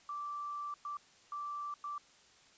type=tone bursts at uneven times; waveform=sine; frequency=1169 Hz; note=D6; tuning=8 cents flat; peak=-38 dBFS; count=4; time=0.09-0.74 / 0.85-0.97 / 1.32-1.74 / 1.84-1.98 s; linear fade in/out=2 ms; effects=white hiss -63 dBFS RMS until 2.57 s + resampled to 16000 Hz